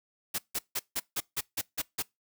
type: noise bursts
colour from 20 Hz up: white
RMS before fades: -31 dBFS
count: 9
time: 0.34-2.025 s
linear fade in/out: 10 ms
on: 45 ms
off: 160 ms
effects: noise-tail reverb RT60 0.2 s tail -24 dB re dry